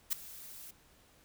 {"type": "noise with ADSR envelope", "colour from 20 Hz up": "blue", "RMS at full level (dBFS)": -29, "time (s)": [0.1, 0.71], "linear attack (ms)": 27, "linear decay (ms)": 5, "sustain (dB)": -20, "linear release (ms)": 6, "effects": ["pink hiss -64 dBFS RMS until 1.24 s"]}